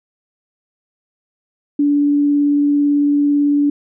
sine tone with vibrato, 288.9 Hz, D4, 28 cents flat, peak -11 dBFS, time 1.79-3.7 s, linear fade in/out 5 ms, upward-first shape triangle, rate 18 Hz, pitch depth 8 cents each way, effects none

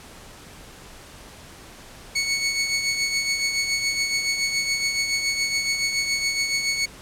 20% pulse tone with tremolo, 2217 Hz, C#7, in tune, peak -14 dBFS, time 2.15-6.86 s, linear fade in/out 10 ms, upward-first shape triangle, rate 7.1 Hz, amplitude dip 55%, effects pink hiss -44 dBFS RMS until 7.01 s + low-pass 11000 Hz 12 dB/octave

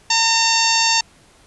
harmonic tone, 909 Hz, A#5, 44 cents flat, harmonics 1 / 2 / 3 / 4 / 5 / 6 / 7 / 8, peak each -20 / -25 / -21 / -25 / -20 / -22 / -23 / -25 dBFS, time 0.1-1.01 s, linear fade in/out 5 ms, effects pink hiss -51 dBFS RMS until 1.46 s + resampled to 24000 Hz

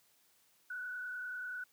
sine tone with frequency modulation, 1480 Hz, F#6, in tune, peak -39 dBFS, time 0.7-1.64 s, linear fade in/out 5 ms, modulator 30.3 Hz, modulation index 1, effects white hiss -70 dBFS RMS until 1.72 s + high-pass 80 Hz 12 dB/octave

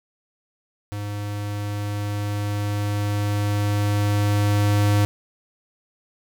square tone with level ramp, 103 Hz, G#2, 14 cents flat, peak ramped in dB -28 to -16 dBFS, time 0.92-5.05 s, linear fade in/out 0 ms, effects none

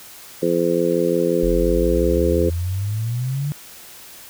harmonic tone, 85.7 Hz, F2, 32 cents flat, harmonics 2 / 3 / 4 / 5 / 6, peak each -25 / -26 / -21 / -21 / -21 dBFS, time 0.42-2.5 s, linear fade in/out 10 ms
sine exponential sweep, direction up, 44.22 to 149.1 Hz, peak -20 dBFS, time 1.43-3.52 s, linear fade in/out 0 ms
effects white hiss -41 dBFS RMS until 4.29 s

